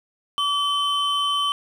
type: tone pair together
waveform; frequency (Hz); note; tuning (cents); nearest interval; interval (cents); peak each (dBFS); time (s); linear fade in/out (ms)
triangle; 1149 / 3067; D6 / G7; -38 / -38; octave + perfect fourth; 1700; -21; 0.38-1.52; 0
effects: none